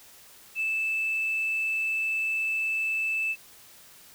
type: tone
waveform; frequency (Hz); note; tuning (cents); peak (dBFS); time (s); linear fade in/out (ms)
sine; 2632; E7; -3; -24; 0.55-3.36; 50
effects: tanh soft clip ceiling -21 dBFS + white hiss -52 dBFS RMS until 4.14 s